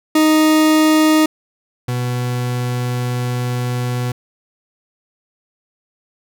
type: tone pair in turn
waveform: 40% pulse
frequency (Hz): 311.1 / 123.46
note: D#4 / B2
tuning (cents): 0 / 0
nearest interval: octave + major third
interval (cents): 1600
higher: first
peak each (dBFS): -9 / -17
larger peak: first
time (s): 0.15-1.26 / 1.88-4.12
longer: second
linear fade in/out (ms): 5
effects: none